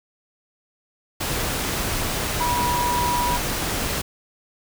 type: tone in noise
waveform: sine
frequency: 972 Hz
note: B5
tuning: 28 cents flat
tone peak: -21 dBFS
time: 2.4-3.37 s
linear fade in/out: 10 ms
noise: pink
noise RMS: -25 dBFS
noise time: 1.2-4.02 s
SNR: +1 dB
effects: none